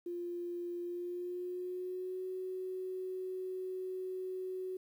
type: tone with pitch glide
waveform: sine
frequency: 349.2 to 372.1 Hz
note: F4 to F#4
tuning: 0 to +10 cents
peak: -37 dBFS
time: 0.06-4.77 s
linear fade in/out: 5 ms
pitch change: +110 cents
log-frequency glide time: 0.82-2.25 s
effects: 11-bit